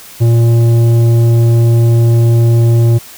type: tone with tanh clipping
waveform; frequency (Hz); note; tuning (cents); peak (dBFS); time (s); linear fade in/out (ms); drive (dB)
triangle; 116.54; A#2; 0; -7; 0.2-2.99; 20; 14
effects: white hiss -34 dBFS RMS until 3.17 s